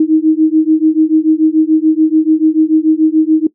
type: beating tone pair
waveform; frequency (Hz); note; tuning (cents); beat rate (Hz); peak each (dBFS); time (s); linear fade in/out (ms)
sine; 311.1 / 318; D#4 / D#4; 0 / +38; 6.9; -10; 0-3.47; 5
effects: noise-tail reverb RT60 0.1 s tail -19 dB re dry